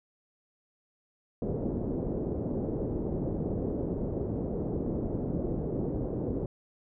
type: low-pass noise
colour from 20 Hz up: white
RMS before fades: -32 dBFS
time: 1.42-6.46 s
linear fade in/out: 2 ms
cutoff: 450 Hz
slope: 24 dB/octave
effects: none